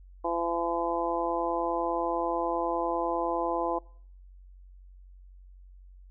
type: harmonic tone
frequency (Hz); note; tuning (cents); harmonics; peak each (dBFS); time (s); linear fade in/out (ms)
169.7; F3; -49; 2 / 3 / 4 / 5 / 6; -33 / -33 / -33 / -33 / -33; 0.24-3.79; 10
effects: noise-tail reverb RT60 0.6 s tail -24 dB re dry + added 46 Hz sine -48 dBFS peak until 6.1 s